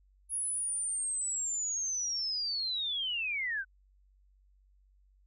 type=linear sweep; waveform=sine; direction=down; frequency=10548 to 1487 Hz; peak=-31 dBFS; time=0.29-3.65 s; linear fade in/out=50 ms; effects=added 48 Hz sine -62 dBFS peak until 5.26 s